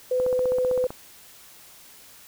sine tone, 505 Hz, B4, 39 cents sharp, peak -20 dBFS, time 0.11-0.87 s, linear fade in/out 5 ms
click train, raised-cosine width 1 ms, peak -20 dBFS, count 12, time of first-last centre 0.2-0.905 s, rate 15.6 Hz
effects white hiss -49 dBFS RMS until 2.27 s

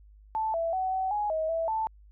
sine tone with pitch steps, 878 / 664 / 752 / 757 / 834 / 634 / 657 / 882 Hz, A5 / E5 / F#5 / F#5 / G#5 / D#5 / E5 / A5, -4 / +12 / +28 / +39 / +7 / +32 / -6 / +4 cents, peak -26 dBFS, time 0.35-1.87 s, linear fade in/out 0 ms, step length 190 ms, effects added 51 Hz sine -51 dBFS peak until 2.11 s

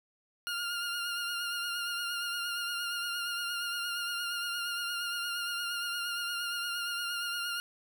20% pulse tone with vibrato, 1410 Hz, F6, 16 cents sharp, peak -28 dBFS, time 0.47-7.6 s, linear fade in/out 0 ms, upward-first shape triangle, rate 8.6 Hz, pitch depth 36 cents each way, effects none

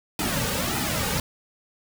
pink noise with flanger, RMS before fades -26 dBFS, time 0.19-1.2 s, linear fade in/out 2 ms, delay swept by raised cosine 1.8 to 3 ms, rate 1.7 Hz, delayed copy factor -0.8, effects none

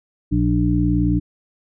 harmonic tone, 59.3 Hz, A#1, 30 cents sharp, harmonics 1 / 2 / 3 / 5, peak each -21 / -21 / -21 / -19 dBFS, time 0.31-1.2 s, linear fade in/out 20 ms, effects none

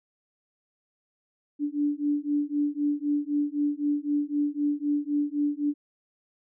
sine beating tone pair, 289.9 / 293.8 Hz, D4 / D4, -22 / +1 cents, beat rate 3.9 Hz, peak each -27 / -27 dBFS, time 1.59-5.74 s, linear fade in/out 50 ms, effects none

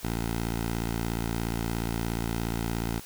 10% pulse tone, 57 Hz, A#1, 38 cents flat, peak -20 dBFS, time 0.03-3 s, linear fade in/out 10 ms, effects white hiss -46 dBFS RMS until 3.05 s

